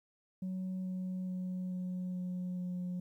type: tone with pitch steps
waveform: sine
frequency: 186.1 / 184.81 / 183.54 / 182.27 / 181.01 / 179.76 Hz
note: F#3 / F#3 / F#3 / F#3 / F#3 / F#3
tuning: +10 / -2 / -14 / -26 / -38 / -50 cents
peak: -33 dBFS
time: 0.42-3 s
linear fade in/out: 5 ms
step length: 430 ms
effects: tanh soft clip ceiling -34 dBFS + 12-bit